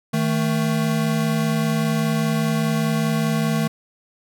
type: tone pair together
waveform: square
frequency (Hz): 157.4 / 222.4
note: D#3 / A3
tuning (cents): +20 / +19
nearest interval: tritone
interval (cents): 599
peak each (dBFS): -22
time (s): 0.13-3.68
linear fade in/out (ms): 10
effects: none